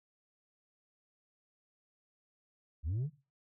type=linear sweep; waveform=sine; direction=up; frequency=65.41 to 157.3 Hz; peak=-29 dBFS; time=2.83-3.1 s; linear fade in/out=50 ms; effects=noise-tail reverb RT60 0.3 s tail -18 dB re dry + tanh soft clip ceiling -31 dBFS